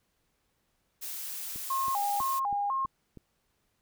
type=noise; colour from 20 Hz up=blue; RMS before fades=-38 dBFS; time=1.01-2.4 s; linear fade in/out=20 ms
type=click train; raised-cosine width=3 ms; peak=-33 dBFS; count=6; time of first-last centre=1.56-3.173 s; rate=3.1 Hz
type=tone with vibrato; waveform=sine; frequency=932.3 Hz; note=A#5; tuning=in tune; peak=-27 dBFS; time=1.7-2.86 s; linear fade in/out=5 ms; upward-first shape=square; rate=2 Hz; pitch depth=240 cents each way
effects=pink hiss -75 dBFS RMS until 3.81 s